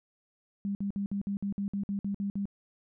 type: tone bursts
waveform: sine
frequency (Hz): 200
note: G3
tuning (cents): +35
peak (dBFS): -29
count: 12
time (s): 0.65-2.455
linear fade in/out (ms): 0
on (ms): 100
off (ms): 55
effects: none